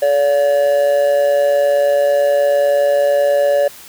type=tone with amplitude modulation; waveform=triangle; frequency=572 Hz; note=D5; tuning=46 cents flat; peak=-6 dBFS; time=0.02-3.68 s; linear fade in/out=5 ms; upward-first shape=sine; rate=139 Hz; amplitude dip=60%; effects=white hiss -38 dBFS RMS until 3.88 s